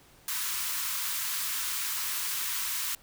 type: high-pass noise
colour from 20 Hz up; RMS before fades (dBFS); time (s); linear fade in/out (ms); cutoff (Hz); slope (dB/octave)
white; -32; 0.28-2.95; 2; 920; 96
effects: pink hiss -58 dBFS RMS until 3.02 s